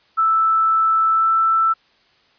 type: tone with pitch glide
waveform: sine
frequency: 1318.5 to 1326.9 Hz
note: E6 to E6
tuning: 0 to +11 cents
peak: -13 dBFS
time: 0.17-1.74 s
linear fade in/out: 20 ms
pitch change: +11 cents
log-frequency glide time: 1.11-1.3 s
effects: white hiss -57 dBFS RMS until 2.38 s + resampled to 11025 Hz